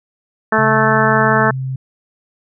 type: harmonic tone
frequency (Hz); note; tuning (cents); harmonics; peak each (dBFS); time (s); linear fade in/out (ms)
218.8; A3; -9; 1 / 2 / 3 / 4 / 5 / 6 / 7 / 8; -19 / -19 / -19 / -19 / -19 / -19 / -19 / -19; 0.52-1.51; 5
type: tone with pitch glide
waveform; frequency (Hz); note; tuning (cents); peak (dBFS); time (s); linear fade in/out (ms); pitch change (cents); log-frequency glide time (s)
sine; 134.3 to 131.54; C3 to C3; +46 to +10; -19; 0.58-1.76; 5; -36; 0.72-1.45
effects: none